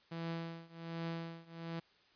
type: tone with tremolo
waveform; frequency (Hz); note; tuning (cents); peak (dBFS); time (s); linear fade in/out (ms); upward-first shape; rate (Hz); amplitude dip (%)
sawtooth; 166.2; E3; +15; -33; 0.11-1.8; 10; triangle; 1.3; 95
effects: white hiss -68 dBFS RMS until 2.15 s + resampled to 11025 Hz